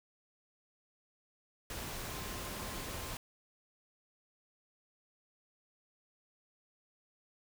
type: tone in noise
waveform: sine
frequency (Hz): 1046.5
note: C6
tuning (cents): 0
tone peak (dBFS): -52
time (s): 2.09-3.13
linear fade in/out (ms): 2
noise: pink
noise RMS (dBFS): -42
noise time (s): 1.7-3.17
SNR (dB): -13
effects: none